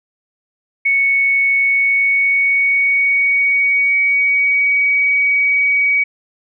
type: tone with pitch glide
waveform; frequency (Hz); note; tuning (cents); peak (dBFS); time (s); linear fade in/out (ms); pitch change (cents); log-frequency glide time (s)
sine; 2217 to 2261; C#7 to C#7; 0 to +34; -11; 0.85-6.04; 10; +34; 1.56-4.8
effects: none